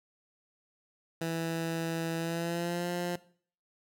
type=tone with pitch glide; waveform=15% pulse; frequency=164.81 to 175.62 Hz; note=E3 to F3; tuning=0 to +10 cents; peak=-25 dBFS; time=1.21-3.16 s; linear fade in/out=5 ms; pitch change=+110 cents; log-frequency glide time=2.17-2.89 s; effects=noise-tail reverb RT60 0.5 s tail -19 dB re dry

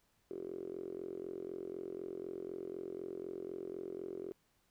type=tone with band-pass filter; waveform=5% pulse; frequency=44 Hz; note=F1; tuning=14 cents sharp; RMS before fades=-44 dBFS; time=0.31-4.32 s; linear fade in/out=0 ms; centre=380 Hz; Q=8.2; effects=pink hiss -75 dBFS RMS until 4.7 s

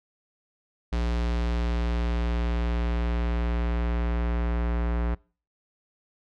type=tone with low-pass filter sweep; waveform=square; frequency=58.7 Hz; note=A#1; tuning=13 cents sharp; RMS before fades=-26 dBFS; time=0.92-5.15 s; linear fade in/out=10 ms; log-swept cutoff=4800 to 1800 Hz; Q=0.95; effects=noise-tail reverb RT60 0.4 s tail -25 dB re dry

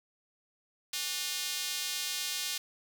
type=tone with high-pass filter; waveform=square; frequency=164 Hz; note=E3; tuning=9 cents flat; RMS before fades=-35 dBFS; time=0.93-2.58 s; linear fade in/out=5 ms; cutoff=3600 Hz; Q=1.1; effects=none

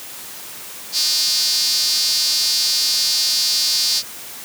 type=tone with high-pass filter; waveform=sawtooth; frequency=305.5 Hz; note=D#4; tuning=32 cents flat; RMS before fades=-18 dBFS; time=0.92-4.03 s; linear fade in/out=50 ms; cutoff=4700 Hz; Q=5.2; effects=white hiss -34 dBFS RMS until 4.44 s + high-pass 100 Hz 12 dB/octave

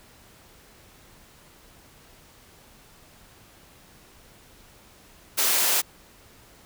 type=high-pass noise; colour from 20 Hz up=white; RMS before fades=-22 dBFS; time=5.37-5.82 s; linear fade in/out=20 ms; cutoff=340 Hz; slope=12 dB/octave; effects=pink hiss -53 dBFS RMS until 6.65 s

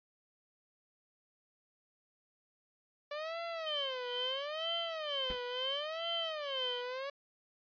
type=tone with vibrato; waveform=sawtooth; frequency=576 Hz; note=D5; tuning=34 cents flat; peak=-34 dBFS; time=3.11-7.1 s; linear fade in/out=5 ms; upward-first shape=sine; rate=0.75 Hz; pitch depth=280 cents each way
type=tone with tremolo; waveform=sine; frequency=3100 Hz; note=G7; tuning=20 cents flat; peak=-34 dBFS; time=3.66-6.82 s; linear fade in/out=10 ms; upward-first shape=sine; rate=2.1 Hz; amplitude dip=90%
type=noise with exponential decay; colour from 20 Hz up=pink; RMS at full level=-40 dBFS; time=5.3-5.43 s; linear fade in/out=0 ms; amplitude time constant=27 ms
effects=resampled to 11025 Hz

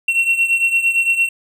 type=beating tone pair; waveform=triangle; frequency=2721 / 2729.8 Hz; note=F7 / F7; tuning=-46 / -40 cents; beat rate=8.8 Hz; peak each=-13 / -18 dBFS; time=0.08-1.29 s; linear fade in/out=5 ms; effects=none

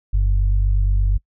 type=tone pair together; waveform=sine; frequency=47.61 / 96.1 Hz; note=G1 / G2; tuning=-50 / -34 cents; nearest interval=octave; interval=1216 cents; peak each=-14 / -23 dBFS; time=0.13-1.18 s; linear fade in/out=10 ms; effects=noise-tail reverb RT60 0.1 s tail -25 dB re dry

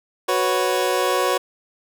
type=chord; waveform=25% pulse; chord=F# suspended fourth; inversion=none; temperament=equal; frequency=370 / 493.9 / 554.4 Hz; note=F#4 / B4 / C#5; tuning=0 / 0 / 0 cents; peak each=-19 dBFS; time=0.28-1.38 s; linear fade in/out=10 ms; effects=none

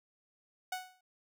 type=tone with exponential decay; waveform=sawtooth; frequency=740 Hz; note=F#5; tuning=in tune; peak=-29 dBFS; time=0.72-1.01 s; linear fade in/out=5 ms; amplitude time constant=61 ms; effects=none

